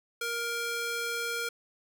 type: tone with high-pass filter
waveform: square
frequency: 468.5 Hz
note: A#4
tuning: 9 cents sharp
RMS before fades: -33 dBFS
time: 0.21-1.49 s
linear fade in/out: 5 ms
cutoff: 1000 Hz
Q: 0.88
effects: none